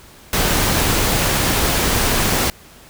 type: noise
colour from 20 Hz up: pink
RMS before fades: -17 dBFS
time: 0.33-2.5 s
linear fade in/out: 2 ms
effects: pink hiss -44 dBFS RMS until 2.89 s